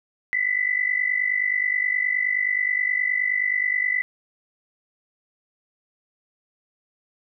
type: tone pair together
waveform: sine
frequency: 1975.5 / 2025 Hz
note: B6 / B6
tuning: 0 / +43 cents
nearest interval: unison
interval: 43 cents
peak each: -23 dBFS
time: 0.33-4.02 s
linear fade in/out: 0 ms
effects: none